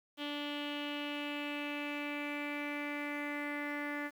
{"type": "tone with low-pass filter sweep", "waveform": "sawtooth", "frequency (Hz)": 291.5, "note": "D4", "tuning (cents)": -13, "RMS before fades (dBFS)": -39, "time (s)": [0.17, 4.11], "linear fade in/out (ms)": 50, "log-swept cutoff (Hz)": [3200, 1900], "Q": 5.5, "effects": ["10-bit"]}